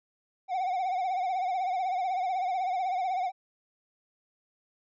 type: tone with vibrato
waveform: triangle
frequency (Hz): 742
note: F#5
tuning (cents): +5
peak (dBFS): -25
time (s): 0.48-3.32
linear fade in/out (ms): 50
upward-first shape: triangle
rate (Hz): 16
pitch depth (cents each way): 97
effects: resampled to 16000 Hz